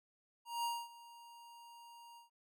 square tone with ADSR envelope, 940 Hz, A#5, 14 cents sharp, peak -35 dBFS, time 0.45-2.3 s, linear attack 190 ms, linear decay 240 ms, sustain -20 dB, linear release 130 ms, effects none

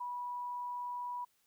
sine tone, 978 Hz, B5, 17 cents flat, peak -37 dBFS, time 0-1.25 s, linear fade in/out 10 ms, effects white hiss -74 dBFS RMS until 1.46 s

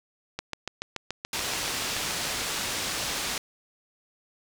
click train, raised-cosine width 0.2 ms, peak -14 dBFS, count 14, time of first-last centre 0.39-2.252 s, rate 6.98 Hz
white low-pass noise, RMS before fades -31 dBFS, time 1.33-3.38 s, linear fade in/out 2 ms, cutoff 6500 Hz, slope 12 dB/octave
effects none

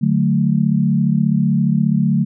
sine chord, D major, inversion none, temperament equal with one note detuned, 148.37 / 185 / 220 Hz, D3 / F#3 / A3, +18 / 0 / 0 cents, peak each -17 dBFS, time 0.01-2.25 s, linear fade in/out 20 ms, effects none

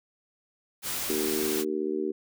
white noise, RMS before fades -32 dBFS, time 0.82-1.65 s, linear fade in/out 50 ms
harmonic tone, 76.9 Hz, D#2, 20 cents flat, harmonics 3 / 4 / 5 / 6, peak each -36 / -32 / -29 / -37 dBFS, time 1.09-2.12 s, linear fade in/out 10 ms
effects none

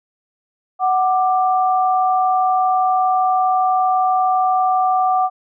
sine tone pair together, 744.6 / 1182 Hz, F#5 / D6, +11 / +11 cents, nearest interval minor sixth, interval 800 cents, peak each -14 / -20 dBFS, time 0.79-5.3 s, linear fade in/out 50 ms, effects none

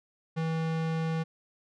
square tone with low-pass filter, 161.8 Hz, E3, 32 cents flat, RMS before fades -30 dBFS, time 0.36-1.24 s, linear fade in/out 20 ms, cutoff 4100 Hz, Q 0.56, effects none

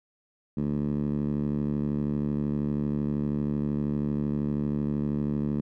10% pulse tone with band-pass filter, 72.8 Hz, D2, 15 cents flat, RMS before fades -28 dBFS, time 0.57-5.61 s, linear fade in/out 5 ms, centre 200 Hz, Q 1.9, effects none

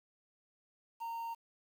triangle tone with quantisation, 922 Hz, A#5, 19 cents flat, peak -36 dBFS, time 1-1.35 s, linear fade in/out 20 ms, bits 10, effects none

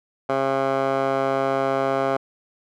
15% pulse tone with band-pass filter, 135.1 Hz, C#3, 44 cents flat, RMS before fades -22 dBFS, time 0.29-2.17 s, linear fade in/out 5 ms, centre 820 Hz, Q 2.8, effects none

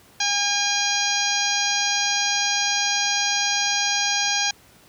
harmonic tone, 812 Hz, G#5, 39 cents flat, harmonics 1 / 2 / 3 / 4 / 5 / 6 / 7 / 8, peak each -28 / -28 / -28 / -28 / -28 / -28 / -28 / -28 dBFS, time 0.2-4.51 s, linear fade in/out 5 ms, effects pink hiss -52 dBFS RMS until 4.88 s + high-pass 80 Hz 12 dB/octave

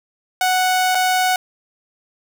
sawtooth tone with dropouts, 740 Hz, F#5, in tune, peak -11 dBFS, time 0.41-1.36 s, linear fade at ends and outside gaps 2 ms, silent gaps 0.948-0.952 s, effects none

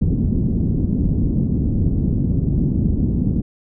white low-pass noise, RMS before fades -18 dBFS, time 0.01-3.42 s, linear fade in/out 10 ms, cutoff 240 Hz, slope 24 dB/octave, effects none

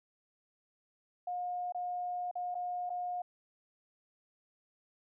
sine tone with dropouts, 716 Hz, F5, 43 cents sharp, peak -34 dBFS, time 1.27-3.22 s, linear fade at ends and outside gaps 5 ms, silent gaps 1.723-1.746 / 2.313-2.354 / 2.545-2.551 / 2.895-2.901 s, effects none

